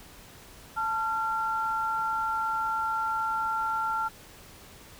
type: tone pair together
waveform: sine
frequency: 881.9 / 1374 Hz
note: A5 / F6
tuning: +4 / -29 cents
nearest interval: minor sixth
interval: 767 cents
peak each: -30 / -28 dBFS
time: 0.76-4.09 s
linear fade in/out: 20 ms
effects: pink hiss -50 dBFS RMS until 4.99 s